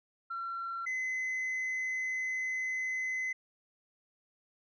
sine tone pair in turn, 1361 / 2037 Hz, F6 / C7, -45 / -47 cents, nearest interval perfect fifth, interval 698 cents, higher second, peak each -34 / -29 dBFS, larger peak second, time 0.3-0.86 / 0.86-3.33 s, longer second, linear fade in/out 10 ms, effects tanh soft clip ceiling -31 dBFS

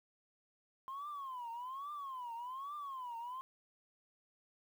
sine tone with vibrato, 1046.5 Hz, C6, in tune, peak -40 dBFS, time 0.88-3.41 s, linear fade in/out 0 ms, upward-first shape triangle, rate 1.2 Hz, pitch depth 240 cents each way, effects tanh soft clip ceiling -39 dBFS + 11-bit

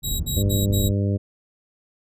pink low-pass noise, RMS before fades -27 dBFS, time 0.02-0.94 s, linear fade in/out 50 ms, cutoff 140 Hz, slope 12 dB/octave
15% pulse tone bursts, 3836 Hz, A#7, 49 cents sharp, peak -19 dBFS, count 4, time 0.03-0.893 s, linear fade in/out 20 ms, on 170 ms, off 61 ms
harmonic tone, 100 Hz, G2, 35 cents sharp, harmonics 1 / 2 / 3 / 4 / 5 / 6, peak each -20 / -26 / -30 / -32 / -34 / -36 dBFS, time 0.36-1.18 s, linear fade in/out 20 ms
effects none

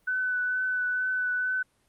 sine tone with vibrato, 1500 Hz, F#6, 23 cents sharp, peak -25 dBFS, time 0.07-1.63 s, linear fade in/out 10 ms, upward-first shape triangle, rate 2.2 Hz, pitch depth 18 cents each way, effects pink hiss -68 dBFS RMS until 1.88 s + Opus 32 kbps

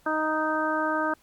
harmonic tone, 311.1 Hz, D#4, in tune, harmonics 1 / 2 / 3 / 4 / 5, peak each -30 / -30 / -30 / -30 / -30 dBFS, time 0.06-1.14 s, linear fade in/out 5 ms, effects pink hiss -61 dBFS RMS until 1.22 s + Opus 48 kbps

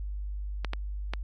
clicks, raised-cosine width 0.3 ms, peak -16 dBFS, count 3, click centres 0.647 / 0.734 / 1.136 s, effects added 50 Hz sine -32 dBFS peak until 1.23 s + AAC 48 kbps

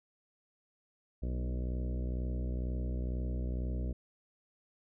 harmonic tone with a mistuned harmonic, 62.1 Hz, B1, 10 cents sharp, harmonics 1 / 2 / 3 / 4 / 5 / 6 / 7 / 8 / 9 / 10, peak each -33 / -42 / -44 / -46 / -49 / -51 / -54 / -53 / -56 / -55 dBFS, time 1.22-3.93 s, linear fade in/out 10 ms, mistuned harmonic 4, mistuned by -15 cents, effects none

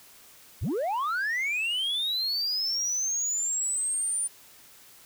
sine linear sweep, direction up, 48.94 to 9397 Hz, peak -23 dBFS, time 0.61-4.28 s, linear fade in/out 20 ms, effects tanh soft clip ceiling -25 dBFS + white hiss -53 dBFS RMS until 5.05 s

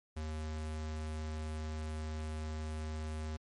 square tone, 77.78 Hz, D#2, in tune, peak -38 dBFS, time 0.16-3.37 s, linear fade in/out 10 ms, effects MP3 48 kbps

